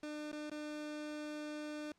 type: tone with dropouts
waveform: 30% pulse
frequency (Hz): 300.6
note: D4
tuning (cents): +40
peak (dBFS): -39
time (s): 0.03-1.92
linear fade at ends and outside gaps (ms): 2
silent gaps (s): 0.317-0.328 / 0.498-0.515
effects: pink hiss -75 dBFS RMS until 1.98 s + low-pass 7000 Hz 12 dB/octave